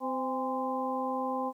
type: harmonic tone with a mistuned harmonic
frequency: 258.5 Hz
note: C4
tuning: 21 cents flat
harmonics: 1 / 2 / 3 / 4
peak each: -35 / -35 / -35 / -35 dBFS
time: 0-1.53 s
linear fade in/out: 50 ms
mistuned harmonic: 3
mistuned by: +67 cents
effects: 11-bit